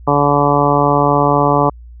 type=harmonic tone; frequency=144 Hz; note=D3; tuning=34 cents flat; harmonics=1 / 2 / 3 / 4 / 5 / 6 / 7 / 8; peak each=-18 / -18 / -18 / -18 / -18 / -18 / -18 / -18 dBFS; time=0.07-1.7 s; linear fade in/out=10 ms; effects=added 59 Hz sine -33 dBFS peak until 2 s